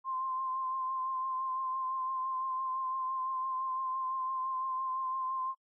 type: tone with vibrato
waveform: sine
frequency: 1046.5 Hz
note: C6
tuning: in tune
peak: -32 dBFS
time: 0.04-5.55 s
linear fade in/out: 50 ms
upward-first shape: triangle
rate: 5.9 Hz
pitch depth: 29 cents each way
effects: noise-tail reverb RT60 0.1 s tail -26 dB re dry